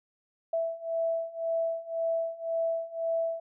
sine beating tone pair, 659.3 / 661.2 Hz, E5 / E5, 0 / +5 cents, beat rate 1.9 Hz, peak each -32 / -30 dBFS, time 0.53-3.4 s, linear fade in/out 5 ms, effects none

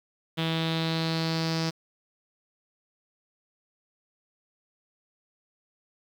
sawtooth tone with low-pass filter sweep, 162.7 Hz, E3, 22 cents flat, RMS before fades -28 dBFS, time 0.37-1.71 s, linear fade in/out 20 ms, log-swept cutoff 3400 to 5100 Hz, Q 5.2, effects 8-bit

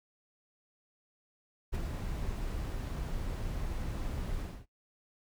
brown noise with ADSR envelope, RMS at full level -31 dBFS, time 1.72-4.66 s, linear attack 29 ms, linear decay 18 ms, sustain -5 dB, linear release 260 ms, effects noise-tail reverb RT60 0.1 s tail -18 dB re dry

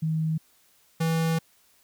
sine / square tone pair in turn, 158.7 / 163.16 Hz, D#3 / E3, +35 / -17 cents, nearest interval unison, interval 48 cents, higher second, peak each -23 / -23 dBFS, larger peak neither, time 0.02-0.38 / 1-1.39 s, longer second, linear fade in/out 10 ms, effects white hiss -62 dBFS RMS until 1.83 s

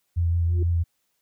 sine tone with vibrato, 85 Hz, F2, 46 cents flat, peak -19 dBFS, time 0.16-0.84 s, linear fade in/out 20 ms, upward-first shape sine, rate 6 Hz, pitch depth 21 cents each way
sine tone with exponential growth, 352.6 Hz, F4, 17 cents sharp, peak -28 dBFS, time 0.42-0.63 s, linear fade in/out 5 ms, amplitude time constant 44 ms
effects white hiss -73 dBFS RMS until 1.21 s

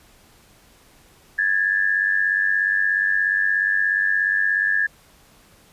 sine tone pair together, 1661 / 1757.9 Hz, G#6 / A6, 0 / -2 cents, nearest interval minor second, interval 98 cents, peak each -20 dBFS, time 1.38-4.87 s, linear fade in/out 10 ms, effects pink hiss -53 dBFS RMS until 5.72 s + resampled to 32000 Hz

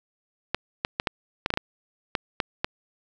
clicks, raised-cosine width 0.3 ms, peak -7 dBFS, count 11, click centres 0.546 / 0.849 / 0.999 / 1.072 / 1.461 / 1.504 / 1.539 / 1.574 / 2.152 / 2.402 / 2.645 s, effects none

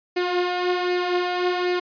sawtooth tone with flanger, 358.2 Hz, F4, 44 cents sharp, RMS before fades -23 dBFS, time 0.16-1.8 s, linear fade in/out 10 ms, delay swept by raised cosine 0.42 to 4.12 ms, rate 1.3 Hz, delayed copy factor +0.5, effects resampled to 11025 Hz

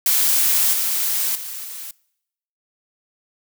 blue noise with level steps, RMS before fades -17 / -21 / -31 / -33 dBFS, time 0.06-1.91 s, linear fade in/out 2 ms, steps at 0.73 / 1.35 / 1.64 s, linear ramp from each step 5 ms, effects noise-tail reverb RT60 0.8 s tail -24 dB re dry

